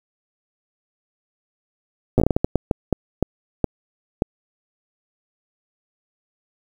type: slowing click train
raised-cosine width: 2 ms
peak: -3 dBFS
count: 15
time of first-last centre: 2.18-4.221 s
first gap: 8 ms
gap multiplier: 1.39
effects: 7-bit